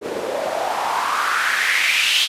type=noise with band-pass filter sweep; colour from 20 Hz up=white; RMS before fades=-20 dBFS; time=0.01-2.28 s; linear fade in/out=50 ms; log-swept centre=400 to 3300 Hz; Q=3.8; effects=resampled to 32000 Hz